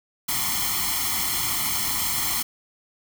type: noise with comb filter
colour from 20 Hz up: white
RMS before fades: -25 dBFS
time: 0.28-2.43 s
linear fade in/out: 10 ms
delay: 0.94 ms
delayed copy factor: +1
effects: none

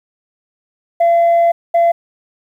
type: tone pair in turn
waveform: sine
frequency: 681 / 681 Hz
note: F5 / F5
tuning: -44 / -44 cents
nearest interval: unison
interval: 0 cents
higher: neither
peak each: -6 dBFS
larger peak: neither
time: 1-1.52 / 1.74-1.92 s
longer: first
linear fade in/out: 10 ms
effects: tanh soft clip ceiling -7 dBFS + 8-bit

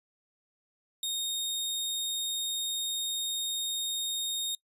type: tone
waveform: sawtooth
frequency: 3705 Hz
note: A#7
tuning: 11 cents flat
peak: -27 dBFS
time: 1.03-4.55 s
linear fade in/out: 2 ms
effects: noise-tail reverb RT60 0.1 s tail -25 dB re dry + resampled to 32000 Hz

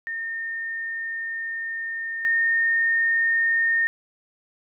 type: tone pair in turn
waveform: sine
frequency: 1823 / 1831.4 Hz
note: A#6 / A#6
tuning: -39 / -31 cents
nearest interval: unison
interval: 8 cents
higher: second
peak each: -27 / -18 dBFS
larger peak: second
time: 0.07-2.25 / 2.25-3.87 s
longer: first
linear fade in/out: 0 ms
effects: none

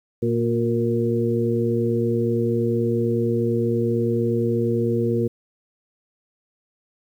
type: harmonic tone with a mistuned harmonic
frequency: 116.54 Hz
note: A#2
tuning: in tune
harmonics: 1 / 2 / 3 / 4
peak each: -24 / -24 / -24 / -24 dBFS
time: 0.22-5.28 s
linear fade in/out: 10 ms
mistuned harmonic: 3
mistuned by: +38 cents
effects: 9-bit

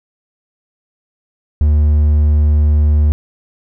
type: tone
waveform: triangle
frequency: 75 Hz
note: D2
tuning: 37 cents sharp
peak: -6 dBFS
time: 1.61-3.12 s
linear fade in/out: 0 ms
effects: none

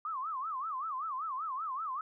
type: tone with vibrato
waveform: sine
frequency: 1163 Hz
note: D6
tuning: 17 cents flat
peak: -34 dBFS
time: 0.05-2.01 s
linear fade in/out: 2 ms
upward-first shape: sine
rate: 5.2 Hz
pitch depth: 230 cents each way
effects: none

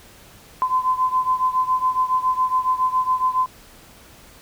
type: beating tone pair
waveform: sine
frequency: 1022 / 1029.2 Hz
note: C6 / C6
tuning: -41 / -29 cents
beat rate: 7.2 Hz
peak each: -19 / -22 dBFS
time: 0.62-3.46 s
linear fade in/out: 0 ms
effects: pink hiss -47 dBFS RMS until 4.41 s

